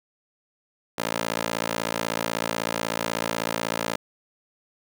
15% pulse tone with high-pass filter, 56.2 Hz, A1, 37 cents sharp, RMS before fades -28 dBFS, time 0.98-3.96 s, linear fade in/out 5 ms, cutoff 410 Hz, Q 0.67, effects none

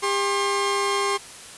sawtooth tone pair together, 400.4 / 1069 Hz, G4 / C6, +37 / +37 cents, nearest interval octave + perfect fourth, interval 1700 cents, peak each -20 dBFS, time 0.02-1.18 s, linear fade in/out 20 ms, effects white hiss -41 dBFS RMS until 1.57 s + resampled to 24000 Hz

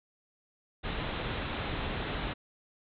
pink low-pass noise, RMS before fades -35 dBFS, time 0.83-2.34 s, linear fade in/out 20 ms, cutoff 3900 Hz, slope 96 dB/octave, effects none

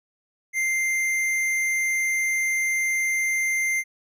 sine tone with tanh clipping, 2093 Hz, C7, in tune, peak -23 dBFS, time 0.53-3.84 s, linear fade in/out 50 ms, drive 14 dB, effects none

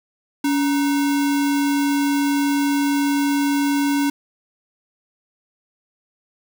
sine tone with sample-and-hold, 283.2 Hz, C#4, 37 cents sharp, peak -16 dBFS, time 0.44-4.1 s, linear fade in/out 5 ms, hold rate 1225 Hz, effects none

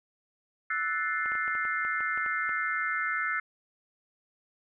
sine chord, F# half-diminished seventh, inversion third, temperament equal with one note detuned, 1318.5 / 1480 / 1760 / 2104 Hz, E6 / F#6 / A6 / C7, 0 / 0 / 0 / +9 cents, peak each -33 dBFS, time 0.7-3.4 s, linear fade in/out 5 ms
clicks, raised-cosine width 0.5 ms, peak -28 dBFS, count 11, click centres 1.259 / 1.319 / 1.353 / 1.479 / 1.552 / 1.652 / 1.85 / 2.006 / 2.176 / 2.262 / 2.493 s
effects none

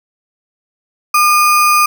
sine tone with sample-and-hold, 1207 Hz, D6, 47 cents sharp, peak -7 dBFS, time 1.14-1.86 s, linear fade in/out 5 ms, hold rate 3675 Hz, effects none

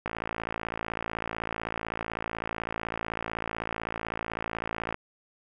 click train, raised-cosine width 0.5 ms, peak -16 dBFS, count 274, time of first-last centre 0.06-4.944 s, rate 55.9 Hz, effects none

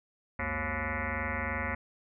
sine tone with frequency modulation, 1006 Hz, B5, 32 cents sharp, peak -30 dBFS, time 0.39-1.75 s, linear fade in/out 5 ms, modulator 153 Hz, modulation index 7.7, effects none

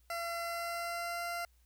20% pulse tone with pitch glide, 680 to 690.3 Hz, F5 to F5, -46 to -20 cents, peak -31 dBFS, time 0.1-1.45 s, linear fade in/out 2 ms, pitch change +26 cents, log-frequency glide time 0.44-1.24 s, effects added 60 Hz sine -64 dBFS peak until 1.65 s + white hiss -74 dBFS RMS until 1.65 s

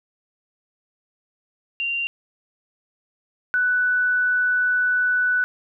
sine tone pair in turn, 2772 / 1488.5 Hz, F7 / F#6, -14 / +10 cents, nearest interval major seventh, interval 1076 cents, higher first, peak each -22 / -17 dBFS, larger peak second, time 1.8-2.07 / 3.54-5.44 s, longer second, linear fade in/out 0 ms, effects none

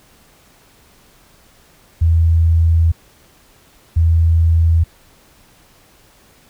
sine tone bursts at uneven times, 82.41 Hz, E2, in tune, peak -9 dBFS, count 2, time 2.01-2.92 / 3.96-4.84 s, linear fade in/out 10 ms, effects pink hiss -50 dBFS RMS until 6.49 s

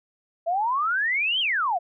sine exponential two-way sweep, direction up then down, 652 to 3256 to 652 Hz, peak -21 dBFS, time 0.46-1.79 s, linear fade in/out 20 ms, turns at 1.4 s, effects none

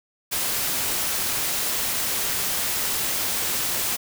white noise, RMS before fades -25 dBFS, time 0.31-3.97 s, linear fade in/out 20 ms, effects none

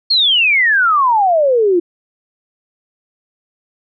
sine exponential sweep, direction down, 4378 to 335 Hz, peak -9 dBFS, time 0.1-1.8 s, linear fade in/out 10 ms, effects none

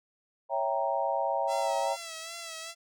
sine chord, C# diminished seventh, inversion none, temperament equal, 554.4 / 659.3 / 784 / 932.3 Hz, C#5 / E5 / G5 / Bb5, 0 / 0 / 0 / 0 cents, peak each -32 dBFS, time 0.49-1.97 s, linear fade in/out 50 ms
5% pulse tone with vibrato, 662 Hz, E5, 7 cents sharp, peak -27 dBFS, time 1.47-2.75 s, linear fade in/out 50 ms, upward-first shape sine, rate 2.5 Hz, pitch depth 48 cents each way
effects none

